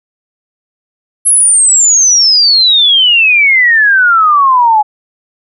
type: exponential sweep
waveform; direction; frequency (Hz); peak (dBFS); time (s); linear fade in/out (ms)
sine; down; 11000 to 830.6; -4; 1.25-4.83; 20
effects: none